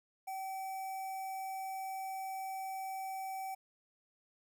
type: tone with notch filter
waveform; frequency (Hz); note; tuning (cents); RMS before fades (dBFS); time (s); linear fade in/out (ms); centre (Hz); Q
square; 767; G5; -38; -41; 0.27-3.55; 10; 3800; 0.68
effects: 12-bit